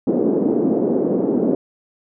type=band-pass noise; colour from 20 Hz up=white; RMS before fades=-18 dBFS; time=0.07-1.55 s; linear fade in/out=2 ms; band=210 to 420 Hz; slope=24 dB/octave; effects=none